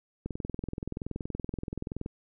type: click train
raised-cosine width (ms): 3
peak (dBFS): -21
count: 39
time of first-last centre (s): 0.26-2.061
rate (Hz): 21.1
effects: none